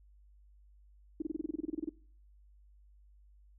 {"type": "tone bursts", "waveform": "sine", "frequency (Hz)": 313.1, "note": "D#4", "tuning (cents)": 11, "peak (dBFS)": -31, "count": 15, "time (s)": [1.2, 1.893], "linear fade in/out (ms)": 5, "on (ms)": 21, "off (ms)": 27, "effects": ["noise-tail reverb RT60 0.5 s tail -23 dB re dry", "added 50 Hz sine -58 dBFS peak until 3.58 s"]}